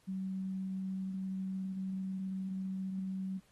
sine tone, 189.8 Hz, F#3, 44 cents sharp, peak -35 dBFS, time 0.07-3.4 s, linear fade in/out 20 ms, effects pink hiss -69 dBFS RMS until 3.51 s + AAC 32 kbps

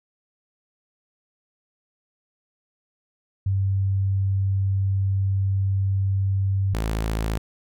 sine / sawtooth tone pair in turn, 97.2 / 54.55 Hz, G2 / A1, -14 / -14 cents, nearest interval minor seventh, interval 1000 cents, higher first, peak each -19 dBFS, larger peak neither, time 3.46-6.74 / 6.74-7.38 s, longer first, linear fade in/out 5 ms, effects none

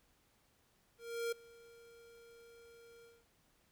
square tone with ADSR envelope, 466.2 Hz, A#4, in tune, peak -35 dBFS, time 0.98-3.25 s, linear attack 340 ms, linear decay 8 ms, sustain -23 dB, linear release 210 ms, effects pink hiss -73 dBFS RMS until 3.71 s

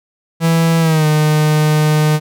45% pulse tone with pitch glide, 164.81 to 152.89 Hz, E3 to D#3, 0 to -30 cents, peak -10 dBFS, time 0.4-2.2 s, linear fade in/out 50 ms, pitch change -130 cents, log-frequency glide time 0.8-1.06 s, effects none

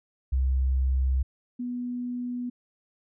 sine tone pair in turn, 65.41 / 245.4 Hz, C2 / B3, 0 / -11 cents, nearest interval octave + major seventh, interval 2289 cents, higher second, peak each -21 / -29 dBFS, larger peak first, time 0.32-1.23 / 1.59-2.5 s, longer neither, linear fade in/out 10 ms, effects none

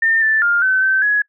sine tone with pitch steps, 1809 / 1762 / 1407 / 1525 / 1545 / 1678 Hz, A6 / A6 / F6 / G6 / G6 / G#6, +48 / +2 / +12 / -48 / -26 / +17 cents, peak -12 dBFS, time 0.02-1.22 s, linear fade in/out 5 ms, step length 200 ms, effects noise-tail reverb RT60 0.1 s tail -26 dB re dry

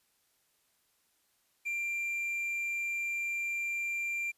triangle tone with quantisation, 2373 Hz, D7, 17 cents sharp, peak -30 dBFS, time 1.65-4.32 s, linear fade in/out 20 ms, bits 10, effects white hiss -73 dBFS RMS until 4.37 s + resampled to 32000 Hz

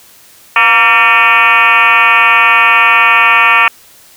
sine tone with frequency modulation, 1815 Hz, A#6, 47 cents flat, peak -4 dBFS, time 0.56-3.68 s, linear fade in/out 2 ms, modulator 221 Hz, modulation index 4, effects white hiss -41 dBFS RMS until 4.16 s

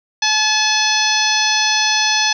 harmonic tone, 860 Hz, A5, 40 cents flat, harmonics 1 / 2 / 3 / 4 / 5 / 6 / 7, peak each -21 / -21 / -21 / -21 / -21 / -21 / -21 dBFS, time 0.22-2.33 s, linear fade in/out 5 ms, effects none

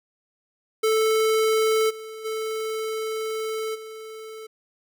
square tone with level steps, 439.3 Hz, A4, 3 cents flat, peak -19 / -36 / -27 / -37 dBFS, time 0.83-4.47 s, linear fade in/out 10 ms, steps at 1.89 / 2.24 / 3.74 s, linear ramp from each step 20 ms, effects none

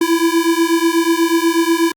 square beating tone pair, 329.2 / 337.4 Hz, E4 / E4, -2 / +40 cents, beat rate 8.2 Hz, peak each -16 dBFS, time 0.01-1.92 s, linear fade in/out 5 ms, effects Opus 48 kbps

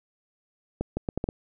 accelerating click train, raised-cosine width 2 ms, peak -14 dBFS, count 6, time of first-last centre 0.81-1.289 s, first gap 160 ms, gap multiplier 0.74, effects none

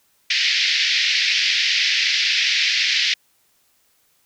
pink band-pass noise, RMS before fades -19 dBFS, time 0.3-3.14 s, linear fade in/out 5 ms, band 1900 to 5400 Hz, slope 48 dB/octave, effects white hiss -62 dBFS RMS until 4.25 s

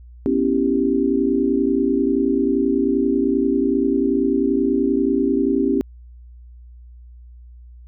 sine chord, C# half-diminished seventh, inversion third, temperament equal, 246.9 / 277.2 / 329.6 / 392 Hz, B3 / C#4 / E4 / G4, 0 / 0 / 0 / 0 cents, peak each -22 / -19 / -24 / -21 dBFS, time 0.26-5.81 s, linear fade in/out 0 ms, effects added 60 Hz sine -39 dBFS peak until 7.87 s

